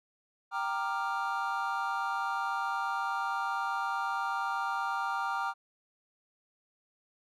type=chord; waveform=triangle; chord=G minor seventh; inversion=none; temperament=equal with one note detuned; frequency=784 / 932.3 / 1187.6 / 1396.9 Hz; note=G5 / Bb5 / D6 / F6; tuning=0 / 0 / +19 / 0 cents; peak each=-34 dBFS; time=0.51-5.54 s; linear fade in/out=50 ms; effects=none